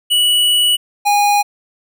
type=tone pair in turn; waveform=square; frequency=2942 / 820.1 Hz; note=F#7 / G#5; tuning=-11 / -22 cents; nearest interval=octave + minor seventh; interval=2211 cents; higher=first; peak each=-11 dBFS; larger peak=neither; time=0.1-0.77 / 1.05-1.43 s; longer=first; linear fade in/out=20 ms; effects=none